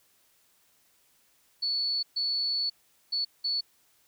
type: tone bursts at uneven times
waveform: sine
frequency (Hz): 4435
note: C#8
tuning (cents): 0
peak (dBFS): -26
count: 4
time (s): 1.62-2.03 / 2.16-2.7 / 3.12-3.25 / 3.44-3.61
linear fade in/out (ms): 10
effects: white hiss -66 dBFS RMS until 4.07 s